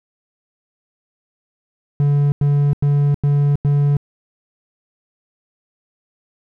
triangle tone bursts, 143.7 Hz, D3, 37 cents flat, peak -10 dBFS, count 5, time 2-3.968 s, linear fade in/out 0 ms, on 320 ms, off 92 ms, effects none

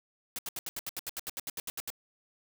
white noise bursts, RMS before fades -37 dBFS, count 16, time 0.36-1.902 s, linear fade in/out 0 ms, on 27 ms, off 74 ms, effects none

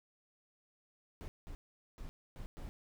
brown noise bursts at uneven times, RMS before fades -45 dBFS, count 5, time 1.21-1.28 / 1.47-1.55 / 1.98-2.09 / 2.36-2.46 / 2.57-2.69 s, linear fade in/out 0 ms, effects none

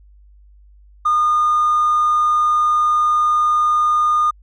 sine tone with hard clipping, 1220 Hz, D#6, 34 cents flat, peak -13 dBFS, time 1.05-4.31 s, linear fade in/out 10 ms, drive 1 dB, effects added 50 Hz sine -44 dBFS peak until 4.42 s

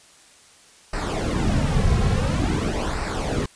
brown noise with flanger, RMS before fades -22 dBFS, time 0.93-3.46 s, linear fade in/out 5 ms, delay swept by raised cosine 0.3 to 3.4 ms, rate 0.48 Hz, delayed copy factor -0.7, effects white hiss -51 dBFS RMS until 3.55 s + resampled to 22050 Hz

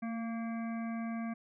harmonic tone with a mistuned harmonic, 230 Hz, A#3, 23 cents flat, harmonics 1 / 3 / 5 / 7 / 9 / 10, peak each -35 / -45 / -49 / -52 / -54 / -55 dBFS, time 0.02-1.34 s, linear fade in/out 10 ms, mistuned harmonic 1, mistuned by -24 cents, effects none

